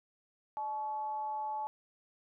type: tone with frequency modulation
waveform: sine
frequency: 861 Hz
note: A5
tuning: 38 cents flat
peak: -34 dBFS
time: 0.57-1.67 s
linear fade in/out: 0 ms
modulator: 254 Hz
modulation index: 0.34
effects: none